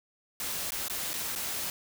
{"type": "noise with dropouts", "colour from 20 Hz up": "white", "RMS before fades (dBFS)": -34, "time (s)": [0.4, 1.7], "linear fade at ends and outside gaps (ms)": 1, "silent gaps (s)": [[0.706, 0.72], [0.882, 0.898], [1.133, 1.139], [1.353, 1.359]], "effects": []}